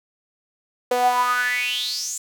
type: tone with high-pass filter sweep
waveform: sawtooth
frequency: 246.9 Hz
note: B3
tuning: in tune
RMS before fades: -22 dBFS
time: 0.91-2.18 s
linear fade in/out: 5 ms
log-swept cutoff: 540 to 7600 Hz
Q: 8.8
effects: none